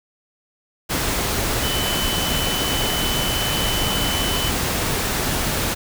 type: tone in noise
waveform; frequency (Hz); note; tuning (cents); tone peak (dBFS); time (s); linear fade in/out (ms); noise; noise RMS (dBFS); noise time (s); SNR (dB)
sine; 3016; F#7; +32; -25; 1.62-4.51; 20; pink; -22; 0.89-5.75; -6
effects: none